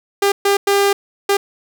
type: tone bursts at uneven times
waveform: sawtooth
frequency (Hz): 400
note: G4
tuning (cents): +35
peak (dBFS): -8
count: 4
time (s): 0.22-0.32 / 0.45-0.57 / 0.67-0.93 / 1.29-1.37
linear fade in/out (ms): 5
effects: none